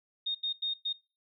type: tone bursts at uneven times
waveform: sine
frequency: 3695 Hz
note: A#7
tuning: 16 cents flat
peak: -29 dBFS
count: 4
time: 0.26-0.35 / 0.43-0.53 / 0.62-0.74 / 0.85-0.93 s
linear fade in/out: 10 ms
effects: noise-tail reverb RT60 0.3 s tail -23 dB re dry